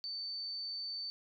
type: tone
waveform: sine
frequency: 4548 Hz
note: C#8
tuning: 44 cents sharp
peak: -38 dBFS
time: 0.04-1.1 s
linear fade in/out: 0 ms
effects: none

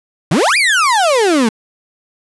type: exponential two-way sweep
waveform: 35% pulse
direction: up then down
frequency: 135.2 to 2489 to 211.2 Hz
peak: -8 dBFS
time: 0.31-1.49 s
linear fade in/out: 5 ms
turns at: 0.57 s
effects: resampled to 24000 Hz

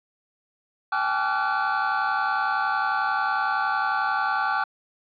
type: tone cluster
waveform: triangle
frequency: 783 / 854 / 1155 / 1383 / 1495 Hz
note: G5 / G#5 / D6 / F6 / F#6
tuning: -2 / +48 / -29 / -17 / +17 cents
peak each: -26 dBFS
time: 0.92-4.64 s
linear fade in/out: 5 ms
effects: tanh soft clip ceiling -13 dBFS + resampled to 11025 Hz

